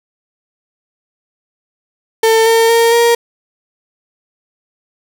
35% pulse tone with pitch steps, 447.8 / 454.8 / 462 / 469.2 Hz, A4 / A#4 / A#4 / A#4, +30 / -43 / -16 / +11 cents, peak -6 dBFS, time 2.23-3.15 s, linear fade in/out 5 ms, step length 230 ms, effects none

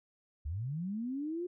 sine linear sweep, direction up, 65.41 to 363.5 Hz, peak -34 dBFS, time 0.45-1.47 s, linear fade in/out 10 ms, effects none

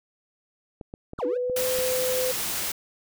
clicks, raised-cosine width 2 ms, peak -24 dBFS, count 6, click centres 0.812 / 0.939 / 1.134 / 1.189 / 1.498 / 1.788 s
triangle exponential two-way sweep, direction down then up, 1621 to 272.5 to 593 Hz, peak -27 dBFS, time 1.18-1.38 s, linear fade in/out 20 ms, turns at 1.26 s
sine tone with pitch glide, 493.9 to 509 Hz, B4 to C5, 0 to -48 cents, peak -24 dBFS, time 1.22-2.32 s, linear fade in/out 10 ms, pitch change +52 cents, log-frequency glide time 1.4-1.62 s
white noise, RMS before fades -29 dBFS, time 1.56-2.72 s, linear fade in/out 5 ms
effects none

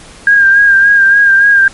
sine tone with vibrato, 1611 Hz, G6, 47 cents sharp, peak -3 dBFS, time 0.27-1.68 s, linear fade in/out 2 ms, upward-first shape sine, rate 3.5 Hz, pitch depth 36 cents each way, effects pink hiss -35 dBFS RMS until 1.73 s + MP3 48 kbps

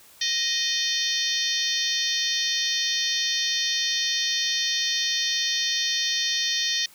harmonic tone with a mistuned harmonic, 622.3 Hz, D#5, in tune, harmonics 3 / 4 / 5 / 6 / 7 / 8 / 9 / 10, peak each -31 / -36 / -31 / -28 / -29 / -35 / -29 / -37 dBFS, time 0.21-6.86 s, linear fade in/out 5 ms, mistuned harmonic 6, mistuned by -65 cents, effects white hiss -52 dBFS RMS until 6.94 s

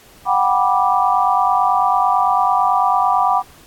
sine chord, G major seventh, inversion third, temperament just, 735 / 784 / 980 / 1176 Hz, F#5 / G5 / B5 / D6, -12 / 0 / -14 / +2 cents, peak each -18 dBFS, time 0.25-3.43 s, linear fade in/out 50 ms, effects pink hiss -46 dBFS RMS until 3.66 s + AAC 64 kbps

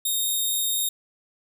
10% pulse tone, 3704 Hz, A#7, 12 cents flat, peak -15 dBFS, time 0.05-0.89 s, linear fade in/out 5 ms, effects none

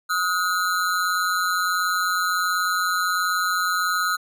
square ring-modulated tone, 1357 Hz, E6, 50 cents sharp, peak -18 dBFS, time 0.09-4.17 s, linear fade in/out 20 ms, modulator 90.7 Hz, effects none

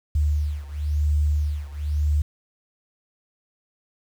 sine beating tone pair, 74.1 / 75.07 Hz, D2 / D2, +16 / +39 cents, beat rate 0.97 Hz, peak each -22 / -24 dBFS, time 0.15-2.22 s, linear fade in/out 5 ms, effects 8-bit

